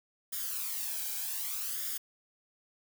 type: noise with flanger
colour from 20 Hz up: blue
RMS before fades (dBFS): -36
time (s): 0.32-1.98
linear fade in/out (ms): 10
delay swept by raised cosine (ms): 0.58 to 1.28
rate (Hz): 0.65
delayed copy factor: +0.7
effects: none